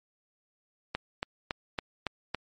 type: click train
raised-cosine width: 0.3 ms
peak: -14 dBFS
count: 6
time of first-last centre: 0.95-2.347 s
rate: 3.58 Hz
effects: MP3 48 kbps

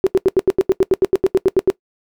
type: tone bursts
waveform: sine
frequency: 378.1 Hz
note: F#4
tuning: 38 cents sharp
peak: -8 dBFS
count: 16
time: 0.04-1.701 s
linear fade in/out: 0 ms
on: 26 ms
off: 83 ms
effects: noise-tail reverb RT60 0.1 s tail -19 dB re dry

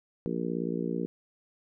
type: harmonic tone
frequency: 58.27 Hz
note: A#1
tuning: in tune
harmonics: 3 / 4 / 5 / 6 / 7 / 8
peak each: -34 / -35 / -36 / -37 / -37 / -38 dBFS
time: 0.26-1.06 s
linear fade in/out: 0 ms
effects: none

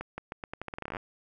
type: accelerating click train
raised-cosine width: 0.5 ms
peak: -21 dBFS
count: 18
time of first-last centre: 0.01-0.968 s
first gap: 170 ms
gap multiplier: 0.83
effects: none

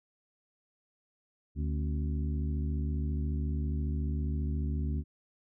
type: harmonic tone with a mistuned harmonic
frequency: 74.6 Hz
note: D2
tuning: 28 cents sharp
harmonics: 1 / 2 / 3 / 4 / 5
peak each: -30 / -37 / -40 / -42 / -50 dBFS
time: 1.55-5.04 s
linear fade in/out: 50 ms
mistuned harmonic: 4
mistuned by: -130 cents
effects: none

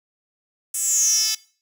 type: tone with high-pass filter sweep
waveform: 10% pulse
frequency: 436.1 Hz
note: A4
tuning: 15 cents flat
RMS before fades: -20 dBFS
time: 0.74-1.35 s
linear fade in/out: 5 ms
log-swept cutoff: 8800 to 4500 Hz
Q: 9.1
effects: noise-tail reverb RT60 0.4 s tail -19 dB re dry

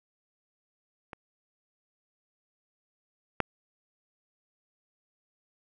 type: clicks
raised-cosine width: 0.5 ms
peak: -25 / -9 dBFS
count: 2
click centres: 1.132 / 3.403 s
effects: none

